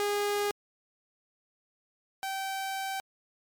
sawtooth tone pair in turn, 410 / 774 Hz, G#4 / G5, -22 / -22 cents, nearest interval major seventh, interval 1100 cents, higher second, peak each -23 / -28 dBFS, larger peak first, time 0-0.51 / 2.23-3 s, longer second, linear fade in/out 0 ms, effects MP3 96 kbps

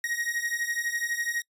45% pulse beating tone pair, 1878 / 1890 Hz, A#6 / A#6, +12 / +23 cents, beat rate 12 Hz, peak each -31 dBFS, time 0.04-1.42 s, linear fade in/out 2 ms, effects noise-tail reverb RT60 0.1 s tail -25 dB re dry + resampled to 32000 Hz

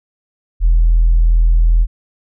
sine tone, 41.24 Hz, E1, 2 cents sharp, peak -6 dBFS, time 0.6-1.87 s, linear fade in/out 50 ms, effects tanh soft clip ceiling -4 dBFS

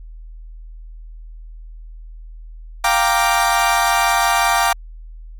30% pulse chord, G minor seventh, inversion third, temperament equal, 698.5 / 784 / 932.3 / 1174.7 Hz, F5 / G5 / Bb5 / D6, 0 / 0 / 0 / 0 cents, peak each -17 dBFS, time 2.84-4.73 s, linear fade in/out 5 ms, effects added 40 Hz sine -33 dBFS peak until 5.39 s + AAC 64 kbps

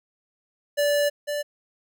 square tone pair in turn, 581 / 585.7 Hz, D5 / D5, -19 / -5 cents, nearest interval unison, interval 14 cents, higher second, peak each -20 / -26 dBFS, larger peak first, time 0.77-1.1 / 1.27-1.43 s, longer first, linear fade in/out 20 ms, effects none

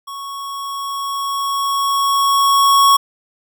square tone with level ramp, 1108 Hz, C#6, 1 cent flat, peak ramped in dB -28 to -8 dBFS, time 0.07-2.97 s, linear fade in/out 10 ms, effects none

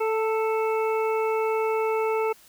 harmonic tone with a mistuned harmonic, 440 Hz, A4, in tune, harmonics 1 / 2 / 3 / 5 / 6, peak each -23 / -29 / -33 / -37 / -39 dBFS, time 0-2.33 s, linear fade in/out 10 ms, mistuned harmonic 2, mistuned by +18 cents, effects white hiss -54 dBFS RMS until 2.48 s

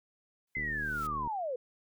white noise with exponential growth, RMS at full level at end -48 dBFS, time 0.47-1.07 s, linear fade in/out 5 ms, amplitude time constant 130 ms
sine linear sweep, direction down, 2086 to 473.3 Hz, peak -32 dBFS, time 0.55-1.56 s, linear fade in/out 5 ms
click train, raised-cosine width 3 ms, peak -31 dBFS, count 54, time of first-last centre 0.57-1.274 s, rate 75.3 Hz
effects none

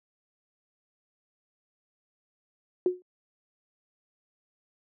sine tone with exponential decay, 362.9 Hz, F#4, 34 cents flat, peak -17 dBFS, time 2.86-3.02 s, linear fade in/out 1 ms, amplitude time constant 34 ms, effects high-pass 200 Hz 12 dB/octave

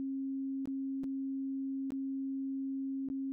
sine tone with dropouts, 270 Hz, C#4, 45 cents flat, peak -34 dBFS, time 0-3.32 s, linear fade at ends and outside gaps 0 ms, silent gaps 0.656-0.674 / 1.035-1.041 / 1.905-1.92 / 3.087-3.1 s, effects none

